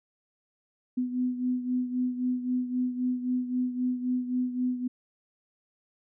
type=beating tone pair; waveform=sine; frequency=249.9 / 253.7 Hz; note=B3 / B3; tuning=+21 / +47 cents; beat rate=3.8 Hz; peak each=-27 / -33 dBFS; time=0.97-4.88 s; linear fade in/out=10 ms; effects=none